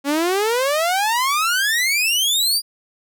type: exponential sweep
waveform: sawtooth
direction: up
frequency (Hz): 273.4 to 4900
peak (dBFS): -13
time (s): 0.04-2.62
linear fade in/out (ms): 50
effects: none